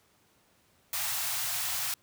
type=band-stop noise; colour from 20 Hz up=white; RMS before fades=-32 dBFS; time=0.93-1.94 s; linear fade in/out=2 ms; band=140 to 640 Hz; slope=96 dB/octave; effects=pink hiss -66 dBFS RMS until 2.02 s + high-pass 80 Hz 12 dB/octave